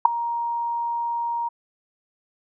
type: tone with ADSR envelope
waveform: sine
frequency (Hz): 939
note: A#5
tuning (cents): +12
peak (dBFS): -4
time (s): 0.05-1.49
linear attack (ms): 6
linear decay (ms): 4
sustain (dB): -19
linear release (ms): 13
effects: none